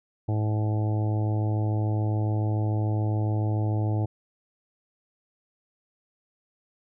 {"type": "harmonic tone", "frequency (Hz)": 107, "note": "A2", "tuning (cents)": -48, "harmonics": [1, 2, 3, 4, 5, 6, 7, 8], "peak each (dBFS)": [-23, -38, -33, -40, -41, -41, -40, -43], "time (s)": [0.28, 4.06], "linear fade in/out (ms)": 10, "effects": []}